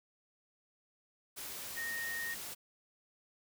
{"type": "tone in noise", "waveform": "sine", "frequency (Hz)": 1854, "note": "A#6", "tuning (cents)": -10, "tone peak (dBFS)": -37, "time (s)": [1.76, 2.35], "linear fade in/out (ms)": 20, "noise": "white", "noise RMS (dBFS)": -44, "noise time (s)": [1.36, 2.55], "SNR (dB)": 4, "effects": []}